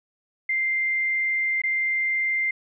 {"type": "tone with dropouts", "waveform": "sine", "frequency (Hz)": 2093, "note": "C7", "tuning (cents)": 0, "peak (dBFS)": -21, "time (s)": [0.49, 2.51], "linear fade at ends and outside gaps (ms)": 5, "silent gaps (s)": [1.618, 1.636], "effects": []}